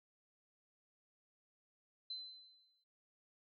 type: tone with exponential decay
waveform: sine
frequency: 4053 Hz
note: B7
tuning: 44 cents sharp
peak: -40 dBFS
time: 2.1-2.84 s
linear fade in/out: 5 ms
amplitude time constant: 160 ms
effects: noise-tail reverb RT60 0.3 s tail -26 dB re dry + MP3 64 kbps